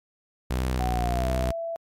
sawtooth tone with vibrato, 61.7 Hz, B1, 1 cent flat, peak -20 dBFS, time 0.5-1.52 s, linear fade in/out 10 ms, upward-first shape sine, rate 1.5 Hz, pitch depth 63 cents each way
sine tone with pitch glide, 744 to 666.7 Hz, F#5 to E5, +9 to +19 cents, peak -28 dBFS, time 0.8-1.76 s, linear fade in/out 0 ms, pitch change -190 cents, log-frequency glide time 0.93-1.28 s
effects MP3 64 kbps

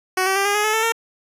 10% pulse tone with pitch steps, 372.9 / 383.8 / 395.1 / 406.7 / 418.6 / 430.8 / 443.5 / 456.4 Hz, F#4 / G4 / G4 / G#4 / G#4 / A4 / A4 / A#4, +14 / -37 / +14 / -36 / +14 / -37 / +14 / -37 cents, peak -9 dBFS, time 0.17-0.922 s, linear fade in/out 5 ms, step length 94 ms, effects resampled to 32000 Hz

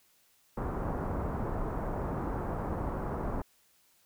pink low-pass noise, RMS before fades -34 dBFS, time 0.57-3.42 s, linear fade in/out 5 ms, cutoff 1200 Hz, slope 24 dB/octave, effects white hiss -67 dBFS RMS until 4.05 s

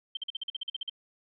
sine tone bursts, 3131 Hz, G7, 3 cents flat, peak -31 dBFS, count 12, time 0.15-0.897 s, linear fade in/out 5 ms, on 21 ms, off 45 ms, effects none

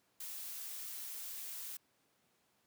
blue noise, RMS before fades -45 dBFS, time 0.2-1.77 s, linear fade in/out 5 ms, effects pink hiss -75 dBFS RMS until 2.66 s + high-pass 150 Hz 12 dB/octave

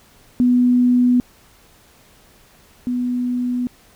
sine tone pair in turn, 246.9 / 246.9 Hz, B3 / B3, 0 / 0 cents, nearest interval unison, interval 0 cents, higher neither, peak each -11 / -18 dBFS, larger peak first, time 0.4-1.2 / 2.87-3.67 s, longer neither, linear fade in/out 0 ms, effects pink hiss -51 dBFS RMS until 3.95 s

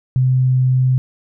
sine tone, 128.7 Hz, C3, 28 cents flat, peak -11 dBFS, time 0.16-0.98 s, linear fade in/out 0 ms, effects none

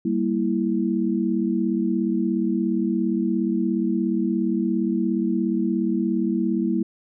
sine chord, E diminished, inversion first, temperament equal, 196 / 233.1 / 329.6 Hz, G3 / Bb3 / E4, 0 / 0 / 0 cents, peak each -24 dBFS, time 0.05-6.83 s, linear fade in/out 5 ms, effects none

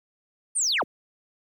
sine linear sweep, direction down, 9340 to 56.3 Hz, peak -20 dBFS, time 0.55-0.84 s, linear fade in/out 20 ms, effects tanh soft clip ceiling -18 dBFS + 10-bit

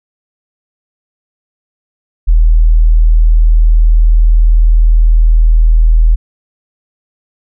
sine tone, 40.08 Hz, E1, 48 cents flat, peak -3 dBFS, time 2.27-6.16 s, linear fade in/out 20 ms, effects none

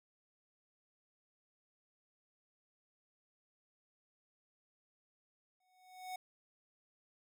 square tone with exponential growth, 740 Hz, F#5, in tune, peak -40 dBFS, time 5.6-6.16 s, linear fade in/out 5 ms, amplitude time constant 120 ms, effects none

